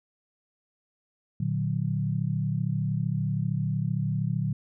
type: chord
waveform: sine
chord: Bb augmented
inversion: none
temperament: equal with one note detuned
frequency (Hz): 116.54 / 149.57 / 185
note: Bb2 / D3 / F#3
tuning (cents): 0 / +32 / 0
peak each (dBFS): -29 / -28 / -31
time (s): 1.4-4.53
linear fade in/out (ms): 5
effects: none